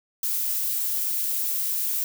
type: noise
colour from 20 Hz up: violet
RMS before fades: -26 dBFS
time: 0.23-2.04 s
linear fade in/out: 2 ms
effects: none